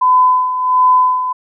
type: tone with tremolo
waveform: sine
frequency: 1010 Hz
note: B5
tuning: 39 cents sharp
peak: -6 dBFS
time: 0.01-1.33 s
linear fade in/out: 10 ms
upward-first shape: sine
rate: 1.4 Hz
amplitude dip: 65%
effects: none